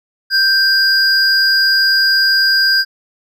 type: tone pair together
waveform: triangle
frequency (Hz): 1566 / 4878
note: G6 / D#8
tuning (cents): -2 / -35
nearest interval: octave + minor sixth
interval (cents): 1967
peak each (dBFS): -11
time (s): 0.3-2.85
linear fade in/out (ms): 50
effects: none